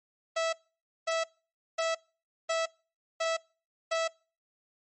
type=tone bursts; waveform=sawtooth; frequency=655 Hz; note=E5; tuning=11 cents flat; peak=-23 dBFS; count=6; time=0.36-4.08 s; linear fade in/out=10 ms; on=170 ms; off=540 ms; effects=noise-tail reverb RT60 0.4 s tail -25 dB re dry + MP3 32 kbps